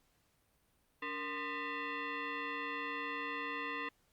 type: tone with frequency modulation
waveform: sine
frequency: 466.2 Hz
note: A#4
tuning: in tune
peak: -37 dBFS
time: 1.02-3.89 s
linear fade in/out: 5 ms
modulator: 754 Hz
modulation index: 3.1
effects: pink hiss -74 dBFS RMS until 4.12 s + Opus 48 kbps